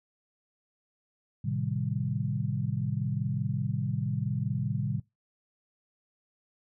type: chord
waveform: sine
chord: A half-diminished seventh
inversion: none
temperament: equal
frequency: 110 / 130.81 / 155.56 / 196 Hz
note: A2 / C3 / Eb3 / G3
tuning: 0 / 0 / 0 / 0 cents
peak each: -33 / -31 / -34 / -36 dBFS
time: 1.44-5 s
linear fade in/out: 10 ms
effects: noise-tail reverb RT60 0.2 s tail -21 dB re dry